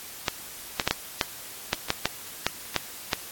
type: clicks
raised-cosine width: 0.2 ms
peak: -5 dBFS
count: 11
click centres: 0.282 / 0.798 / 0.876 / 0.91 / 1.212 / 1.731 / 1.904 / 2.056 / 2.466 / 2.763 / 3.132 s
effects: white hiss -41 dBFS RMS until 3.31 s + AAC 64 kbps